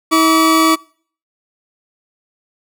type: tone pair together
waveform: 40% pulse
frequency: 321.5 / 1145.7 Hz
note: E4 / D6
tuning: -43 / -43 cents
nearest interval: octave + minor seventh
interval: 2200 cents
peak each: -11 dBFS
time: 0.11-0.76 s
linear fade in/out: 20 ms
effects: noise-tail reverb RT60 0.5 s tail -25 dB re dry